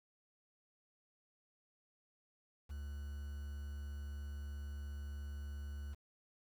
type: tone with quantisation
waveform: triangle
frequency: 71.5 Hz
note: D2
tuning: 46 cents flat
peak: -40 dBFS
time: 2.69-5.95 s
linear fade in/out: 20 ms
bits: 10
effects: none